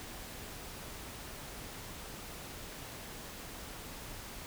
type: silence
effects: pink hiss -46 dBFS RMS until 4.46 s